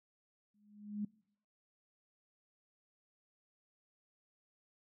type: tone with exponential growth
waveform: sine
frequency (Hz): 207.7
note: G#3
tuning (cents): 0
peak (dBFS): -33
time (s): 0.54-1.05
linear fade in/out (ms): 5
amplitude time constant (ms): 110
effects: noise-tail reverb RT60 0.7 s tail -24 dB re dry